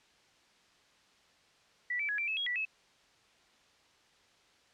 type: tone with pitch steps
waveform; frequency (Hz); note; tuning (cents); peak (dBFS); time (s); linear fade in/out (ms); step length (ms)
sine; 1958 / 2318 / 1677 / 2349 / 2596 / 3297 / 1958 / 2589; B6 / D7 / G#6 / D7 / E7 / G#7 / B6 / E7; -15 / -23 / +16 / 0 / -27 / -13 / -15 / -32; -31; 1.9-2.652; 5; 94
effects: white hiss -65 dBFS RMS until 4.73 s + low-pass 5000 Hz 12 dB/octave